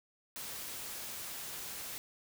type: noise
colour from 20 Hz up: white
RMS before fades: -43 dBFS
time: 0.36-1.98 s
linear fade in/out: 0 ms
effects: none

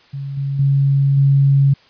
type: tone with level steps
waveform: sine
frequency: 138.59 Hz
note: C#3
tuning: in tune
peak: -23 / -18 / -11 / -9 dBFS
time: 0.13-1.74 s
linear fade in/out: 10 ms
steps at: 0.37 / 0.59 / 1.17 s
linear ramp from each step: 5 ms
effects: white hiss -50 dBFS RMS until 1.89 s + resampled to 11025 Hz

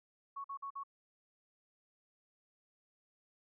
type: tone bursts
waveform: sine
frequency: 1108.7 Hz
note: C#6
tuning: in tune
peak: -40 dBFS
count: 4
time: 0.36-0.836 s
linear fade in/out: 10 ms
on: 83 ms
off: 48 ms
effects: none

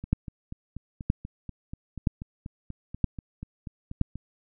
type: two click trains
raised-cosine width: 5 ms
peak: -24 / -9 dBFS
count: 18 / 5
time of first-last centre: 0.04-4.156 / 0.13-4.013 s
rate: 4.13 / 1.03 Hz
effects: none

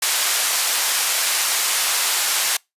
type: band-pass noise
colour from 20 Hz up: white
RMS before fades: -20 dBFS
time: 0.02-2.57 s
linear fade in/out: 5 ms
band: 770 to 11000 Hz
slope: 12 dB/octave
effects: noise-tail reverb RT60 0.2 s tail -26 dB re dry + resampled to 32000 Hz

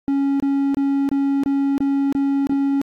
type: tone bursts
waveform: triangle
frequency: 277.2 Hz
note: C#4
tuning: in tune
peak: -14 dBFS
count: 8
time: 0.08-2.815 s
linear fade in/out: 0 ms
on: 320 ms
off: 25 ms
effects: AAC 64 kbps

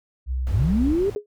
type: tone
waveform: sine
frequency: 63.9 Hz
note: C2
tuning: 40 cents flat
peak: -22 dBFS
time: 0.26-0.95 s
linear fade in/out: 50 ms
type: noise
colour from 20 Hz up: brown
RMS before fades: -33 dBFS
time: 0.47-1.15 s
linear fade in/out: 0 ms
type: linear sweep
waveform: sine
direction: up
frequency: 77.78 to 415.3 Hz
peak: -18 dBFS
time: 0.52-1.1 s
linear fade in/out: 5 ms
type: tone with exponential decay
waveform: sine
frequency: 415.3 Hz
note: G#4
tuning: in tune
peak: -20 dBFS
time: 1.16-1.26 s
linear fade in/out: 2 ms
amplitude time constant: 20 ms
effects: none

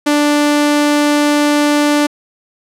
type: tone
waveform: sawtooth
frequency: 293.9 Hz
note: D4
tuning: 1 cent sharp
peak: -6 dBFS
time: 0.06-2.07 s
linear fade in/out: 10 ms
effects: low-pass 11000 Hz 12 dB/octave

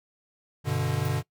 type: chord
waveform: square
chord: G major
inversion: none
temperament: equal with one note detuned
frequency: 97.27 / 123.47 / 146.83 Hz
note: G2 / B2 / D3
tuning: -13 / 0 / 0 cents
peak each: -32 / -30 / -29 dBFS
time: 0.64-1.23 s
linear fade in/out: 50 ms
type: noise with exponential decay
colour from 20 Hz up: violet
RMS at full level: -38 dBFS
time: 1.05-1.14 s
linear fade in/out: 0 ms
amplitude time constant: 19 ms
effects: noise-tail reverb RT60 0.1 s tail -20 dB re dry

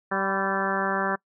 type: harmonic tone with a mistuned harmonic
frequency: 193.8 Hz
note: G3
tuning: 20 cents flat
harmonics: 1 / 2 / 3 / 4 / 5 / 6 / 7 / 8 / 9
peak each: -32 / -32 / -32 / -32 / -32 / -32 / -32 / -32 / -32 dBFS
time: 0.11-1.16 s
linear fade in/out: 10 ms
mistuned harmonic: 5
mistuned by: +40 cents
effects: noise-tail reverb RT60 0.1 s tail -24 dB re dry

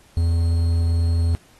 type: tone with quantisation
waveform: triangle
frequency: 83.8 Hz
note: E2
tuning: 29 cents sharp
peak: -14 dBFS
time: 0.17-1.35 s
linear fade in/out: 0 ms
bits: 7
effects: pink hiss -54 dBFS RMS until 1.59 s + AAC 32 kbps

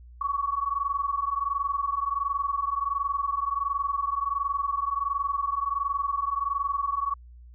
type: tone pair together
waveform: sine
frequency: 1112 / 1133.4 Hz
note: C#6 / C#6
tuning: +5 / +38 cents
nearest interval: unison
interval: 33 cents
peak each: -28 / -28 dBFS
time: 0.21-7.14 s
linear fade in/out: 5 ms
effects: added 60 Hz sine -45 dBFS peak until 7.54 s

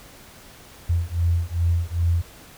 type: beating tone pair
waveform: sine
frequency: 84 / 86.5 Hz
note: E2 / F2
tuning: +33 / -16 cents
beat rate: 2.5 Hz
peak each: -22 dBFS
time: 0.89-2.22 s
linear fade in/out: 10 ms
effects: pink hiss -46 dBFS RMS until 2.57 s

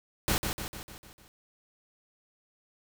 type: noise with echo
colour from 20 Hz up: pink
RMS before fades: -27 dBFS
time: 0.28-0.38 s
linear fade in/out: 0 ms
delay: 150 ms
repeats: 6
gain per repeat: -5 dB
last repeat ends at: 1.28 s
effects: none

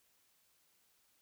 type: silence
effects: white hiss -73 dBFS RMS until 1.21 s

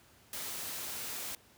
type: noise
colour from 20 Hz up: white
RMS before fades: -40 dBFS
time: 0.33-1.35 s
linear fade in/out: 2 ms
effects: pink hiss -62 dBFS RMS until 1.57 s + high-pass 60 Hz 12 dB/octave

